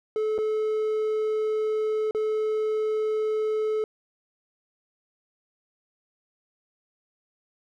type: tone with dropouts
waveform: triangle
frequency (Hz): 432.3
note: A4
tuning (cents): -31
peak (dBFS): -21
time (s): 0.16-3.84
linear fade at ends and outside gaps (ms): 1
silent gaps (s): 0.38-0.386 / 2.11-2.148
effects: none